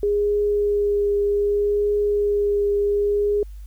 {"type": "tone with vibrato", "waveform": "sine", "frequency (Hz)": 410, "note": "G#4", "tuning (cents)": -22, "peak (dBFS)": -17, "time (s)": [0.03, 3.43], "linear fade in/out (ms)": 2, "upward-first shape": "triangle", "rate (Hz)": 0.65, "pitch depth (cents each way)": 15, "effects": ["added 50 Hz sine -34 dBFS peak until 3.66 s", "white hiss -60 dBFS RMS until 3.66 s"]}